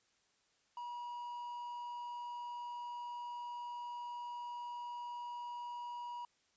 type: tone with quantisation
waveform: triangle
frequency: 963 Hz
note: B5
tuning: 44 cents flat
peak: -40 dBFS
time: 0.77-6.25 s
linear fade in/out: 2 ms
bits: 11
effects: white hiss -75 dBFS RMS until 6.56 s + resampled to 16000 Hz